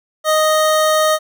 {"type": "tone", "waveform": "25% pulse", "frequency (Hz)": 622, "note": "D#5", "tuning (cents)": -1, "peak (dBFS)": -8, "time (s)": [0.24, 1.19], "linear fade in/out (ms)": 50, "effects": []}